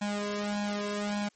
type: tone with flanger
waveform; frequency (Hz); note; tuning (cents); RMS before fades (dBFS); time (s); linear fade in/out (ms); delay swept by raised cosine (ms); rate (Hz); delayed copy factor
sawtooth; 205.9; G#3; -15; -32; 0.01-1.29; 10; 1.2 to 1.86; 1.7; +0.95
effects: white hiss -66 dBFS RMS until 1.35 s + MP3 32 kbps